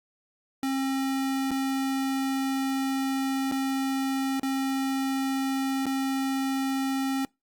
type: tone with dropouts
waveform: square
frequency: 268.5 Hz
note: C4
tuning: 45 cents sharp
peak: -26 dBFS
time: 0.63-7.25 s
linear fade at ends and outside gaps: 1 ms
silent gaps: 1.508-1.514 / 3.514-3.521 / 4.397-4.431 / 5.857-5.865 s
effects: noise-tail reverb RT60 0.2 s tail -24 dB re dry + Opus 48 kbps